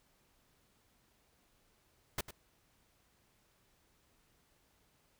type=noise with echo; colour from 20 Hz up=pink; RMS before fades=-35 dBFS; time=2.18-2.21 s; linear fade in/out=5 ms; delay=100 ms; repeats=1; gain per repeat=-13 dB; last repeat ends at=2.31 s; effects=pink hiss -72 dBFS RMS until 5.19 s